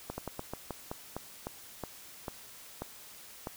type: slowing click train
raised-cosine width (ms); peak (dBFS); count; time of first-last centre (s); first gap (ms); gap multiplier
1; -22; 13; 0.1-3.471; 80; 1.21
effects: white hiss -51 dBFS RMS until 3.56 s